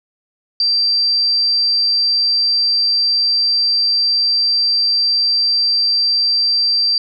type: tone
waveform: sine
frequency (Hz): 4699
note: D8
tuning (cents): 0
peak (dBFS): -12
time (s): 0.6-6.98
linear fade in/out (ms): 2
effects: none